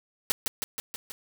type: noise with echo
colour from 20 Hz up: white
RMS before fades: -25 dBFS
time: 0.3-0.32 s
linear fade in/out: 0 ms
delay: 160 ms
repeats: 5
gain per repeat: -3 dB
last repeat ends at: 1.12 s
effects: none